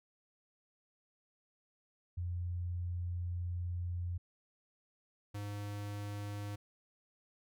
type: tone pair in turn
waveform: sine / square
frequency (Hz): 87.9 / 102.57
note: F2 / G#2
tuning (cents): +12 / -21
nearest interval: minor third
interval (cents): 267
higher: second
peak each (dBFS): -35 / -40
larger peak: first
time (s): 2.17-4.18 / 5.34-6.56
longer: first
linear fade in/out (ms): 10
effects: none